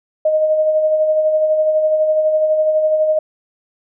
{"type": "tone with tremolo", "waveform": "sine", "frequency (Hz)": 621, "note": "D#5", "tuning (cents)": -3, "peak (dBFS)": -10, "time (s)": [0.25, 3.19], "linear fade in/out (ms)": 5, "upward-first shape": "sine", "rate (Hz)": 12, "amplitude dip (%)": 40, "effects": []}